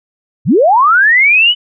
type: linear sweep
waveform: sine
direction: up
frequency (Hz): 89.5 to 3019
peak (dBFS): -5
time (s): 0.45-1.55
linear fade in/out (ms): 50
effects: none